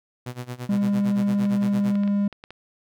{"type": "tone with tremolo", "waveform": "sawtooth", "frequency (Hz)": 123.7, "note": "B2", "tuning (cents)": 3, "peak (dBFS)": -25, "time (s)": [0.26, 1.96], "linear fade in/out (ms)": 5, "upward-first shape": "sine", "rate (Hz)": 8.8, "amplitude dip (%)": 90}
{"type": "tone", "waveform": "triangle", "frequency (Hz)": 202, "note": "G#3", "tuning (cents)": -48, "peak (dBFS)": -17, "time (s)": [0.69, 2.28], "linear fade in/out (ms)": 5}
{"type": "clicks", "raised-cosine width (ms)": 0.3, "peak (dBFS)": -24, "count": 8, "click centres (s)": [1.454, 1.629, 1.955, 2.035, 2.077, 2.327, 2.439, 2.506]}
{"effects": []}